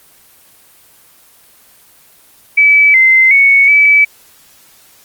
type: tone with pitch steps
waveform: sine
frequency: 2297 / 2071 / 2219 / 2298 Hz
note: D7 / C7 / C#7 / D7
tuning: -39 / -18 / +1 / -38 cents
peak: -4 dBFS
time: 2.57-4.05 s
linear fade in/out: 10 ms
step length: 370 ms
effects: white hiss -45 dBFS RMS until 5.04 s + Opus 24 kbps